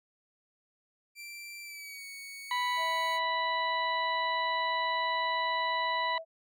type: tone with pitch glide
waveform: sawtooth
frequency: 2349 to 2227 Hz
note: D7 to C#7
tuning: 0 to +7 cents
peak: -39 dBFS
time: 1.15-3.2 s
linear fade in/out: 50 ms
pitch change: -93 cents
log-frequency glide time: 1.62-2.05 s
type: harmonic tone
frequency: 986 Hz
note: B5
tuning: 3 cents flat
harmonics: 1 / 2 / 3 / 4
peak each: -30 / -34 / -42 / -38 dBFS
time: 2.51-6.18 s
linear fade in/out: 2 ms
type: tone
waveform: sine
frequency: 651 Hz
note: E5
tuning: 22 cents flat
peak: -38 dBFS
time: 2.76-6.25 s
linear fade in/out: 50 ms
effects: none